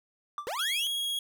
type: tone with exponential decay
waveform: triangle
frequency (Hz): 1174.7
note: D6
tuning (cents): 0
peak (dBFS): -27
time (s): 0.38-0.53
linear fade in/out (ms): 1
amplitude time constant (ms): 31
type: linear sweep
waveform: 40% pulse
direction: up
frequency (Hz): 415.3 to 3185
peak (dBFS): -31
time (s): 0.47-0.87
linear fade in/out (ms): 0
type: tone with vibrato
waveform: 45% pulse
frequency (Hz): 3300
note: G#7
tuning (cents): -12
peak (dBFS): -29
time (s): 0.59-1.19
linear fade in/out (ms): 2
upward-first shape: triangle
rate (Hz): 16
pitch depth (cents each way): 15
effects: none